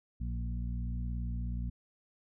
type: harmonic tone with a mistuned harmonic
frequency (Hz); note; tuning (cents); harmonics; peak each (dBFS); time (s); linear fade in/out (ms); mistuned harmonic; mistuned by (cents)
59; A#1; +22; 1 / 2 / 3 / 4; -34 / -40 / -44 / -46; 0.2-1.7; 10; 3; +21
effects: none